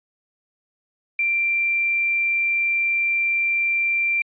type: tone with quantisation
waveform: sine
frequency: 2361 Hz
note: D7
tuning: 9 cents sharp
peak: -18 dBFS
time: 1.19-4.22 s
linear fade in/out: 2 ms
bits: 8
effects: resampled to 8000 Hz